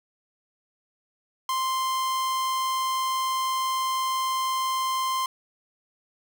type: tone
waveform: 45% pulse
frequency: 1046 Hz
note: C6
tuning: 1 cent flat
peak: -24 dBFS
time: 1.49-5.26 s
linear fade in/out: 2 ms
effects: none